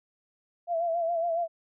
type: tone with vibrato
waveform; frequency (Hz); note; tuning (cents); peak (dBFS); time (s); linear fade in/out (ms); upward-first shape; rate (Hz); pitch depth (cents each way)
sine; 675; E5; +41; -25; 0.67-1.48; 50; sine; 7.2; 58
effects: none